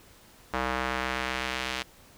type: tone with band-pass filter sweep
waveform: square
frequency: 64 Hz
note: C2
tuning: 38 cents flat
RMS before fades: -31 dBFS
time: 0.53-1.83 s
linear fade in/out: 10 ms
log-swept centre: 1200 to 3100 Hz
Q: 1
effects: pink hiss -55 dBFS RMS until 2.17 s